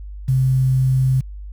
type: tone with quantisation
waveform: sine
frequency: 130.81 Hz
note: C3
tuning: in tune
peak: -13 dBFS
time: 0.28-1.21 s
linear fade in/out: 10 ms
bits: 7
effects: added 50 Hz sine -30 dBFS peak until 1.52 s